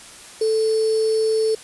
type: tone with sample-and-hold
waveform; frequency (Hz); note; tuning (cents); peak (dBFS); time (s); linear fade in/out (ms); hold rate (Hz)
sine; 440; A4; 0; -16; 0.41-1.55; 5; 4900
effects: white hiss -41 dBFS RMS until 1.63 s + resampled to 24000 Hz